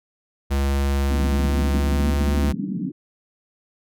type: tone with pitch glide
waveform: square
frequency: 69.3 to 71.58 Hz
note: C#2 to D2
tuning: 0 to -44 cents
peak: -19 dBFS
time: 0.5-2.53 s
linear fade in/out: 20 ms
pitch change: +56 cents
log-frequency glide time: 1.06-2.37 s
type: band-pass noise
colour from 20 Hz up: white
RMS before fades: -27 dBFS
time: 1.1-2.92 s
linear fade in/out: 10 ms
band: 150 to 280 Hz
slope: 48 dB/octave
effects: none